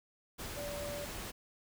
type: tone in noise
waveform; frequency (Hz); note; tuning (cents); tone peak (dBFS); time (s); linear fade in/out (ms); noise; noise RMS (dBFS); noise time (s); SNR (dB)
sine; 580; D5; -22; -40; 0.56-1.06; 20; pink; -43; 0.38-1.32; 0
effects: none